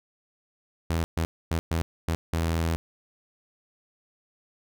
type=tone bursts at uneven times; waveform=sawtooth; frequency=82.41 Hz; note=E2; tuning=in tune; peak=-20 dBFS; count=6; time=0.9-1.04 / 1.17-1.25 / 1.51-1.59 / 1.71-1.82 / 2.08-2.15 / 2.33-2.76 s; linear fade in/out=0 ms; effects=none